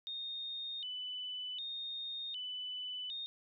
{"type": "tone with vibrato", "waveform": "sine", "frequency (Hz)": 3322, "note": "G#7", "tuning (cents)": 0, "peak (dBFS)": -39, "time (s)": [0.07, 3.26], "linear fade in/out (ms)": 0, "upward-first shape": "square", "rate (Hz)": 0.66, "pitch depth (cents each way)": 180, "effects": []}